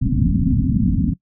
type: low-pass noise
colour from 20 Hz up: white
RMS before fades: -17 dBFS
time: 0.01-1.14 s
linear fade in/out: 10 ms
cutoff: 270 Hz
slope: 96 dB/octave
effects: noise-tail reverb RT60 0.1 s tail -19 dB re dry